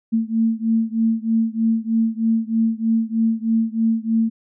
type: beating tone pair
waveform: sine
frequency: 223.9 / 227.1 Hz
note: A3 / A#3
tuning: +30 / -45 cents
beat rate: 3.2 Hz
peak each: -19 / -20 dBFS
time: 0.12-4.3 s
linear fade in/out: 20 ms
effects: none